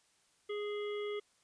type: harmonic tone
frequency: 415.3 Hz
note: G#4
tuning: in tune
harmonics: 1 / 3 / 5 / 7 / 8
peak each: -36 / -49 / -48 / -56 / -51 dBFS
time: 0.49-1.2 s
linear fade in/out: 10 ms
effects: white hiss -71 dBFS RMS until 1.43 s + resampled to 22050 Hz